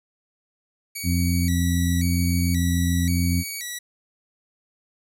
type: tone with vibrato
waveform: 10% pulse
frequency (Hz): 2093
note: C7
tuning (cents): 0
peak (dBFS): -21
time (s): 0.95-3.79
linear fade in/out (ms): 10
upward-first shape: square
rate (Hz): 0.94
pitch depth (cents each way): 130
type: harmonic tone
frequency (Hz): 86.9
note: F2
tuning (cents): -8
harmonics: 1 / 2 / 3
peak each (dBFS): -21 / -24 / -26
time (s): 1.03-3.44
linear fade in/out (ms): 50
effects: none